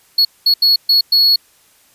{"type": "tone bursts at uneven times", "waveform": "triangle", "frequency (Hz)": 4359, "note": "C#8", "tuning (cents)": -30, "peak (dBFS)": -7, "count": 5, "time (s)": [[0.18, 0.25], [0.46, 0.54], [0.62, 0.76], [0.89, 1.01], [1.12, 1.36]], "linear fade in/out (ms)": 5, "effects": ["white hiss -52 dBFS RMS until 1.94 s", "resampled to 32000 Hz"]}